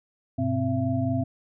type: tone cluster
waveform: sine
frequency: 101.2 / 125.7 / 260.5 / 672 Hz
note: G#2 / B2 / C4 / E5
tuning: -44 / +31 / -7 / +33 cents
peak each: -29 / -28 / -26 / -31 dBFS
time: 0.38-1.24 s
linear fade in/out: 10 ms
effects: none